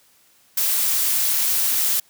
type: noise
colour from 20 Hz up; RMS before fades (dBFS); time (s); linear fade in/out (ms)
blue; -20; 0.57-2; 5
effects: white hiss -57 dBFS RMS until 2.09 s + high-pass 60 Hz 12 dB/octave